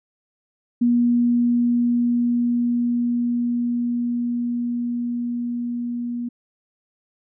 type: tone with level ramp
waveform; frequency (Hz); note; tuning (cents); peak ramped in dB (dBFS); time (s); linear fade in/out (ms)
sine; 240; B3; -49; -14 to -24; 0.81-6.29; 10
effects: none